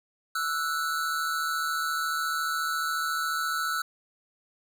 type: tone pair together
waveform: square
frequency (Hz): 1320.8 / 1475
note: E6 / F#6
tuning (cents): +3 / -6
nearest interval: major second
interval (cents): 191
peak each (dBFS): -30 / -31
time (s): 0.35-3.82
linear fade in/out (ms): 5
effects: none